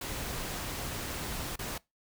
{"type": "noise with dropouts", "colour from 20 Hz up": "pink", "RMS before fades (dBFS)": -37, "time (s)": [0.01, 1.78], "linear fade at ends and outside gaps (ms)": 5, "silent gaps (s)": [1.559, 1.59], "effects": ["noise-tail reverb RT60 0.2 s tail -22 dB re dry"]}